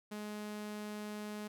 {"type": "tone", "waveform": "sawtooth", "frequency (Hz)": 210, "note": "G#3", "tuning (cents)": 19, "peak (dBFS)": -37, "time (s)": [0.11, 1.48], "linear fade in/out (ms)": 10, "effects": []}